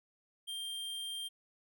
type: tone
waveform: square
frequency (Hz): 3182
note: G7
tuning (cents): +25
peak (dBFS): -39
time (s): 0.47-1.29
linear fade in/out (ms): 20
effects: none